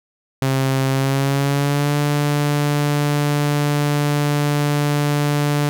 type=tone with pitch glide; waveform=sawtooth; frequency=134 to 146.13 Hz; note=C3 to D3; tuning=+42 to -8 cents; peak=-12 dBFS; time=0.42-5.69 s; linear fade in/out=0 ms; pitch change=+150 cents; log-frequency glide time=0.9-1.96 s; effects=none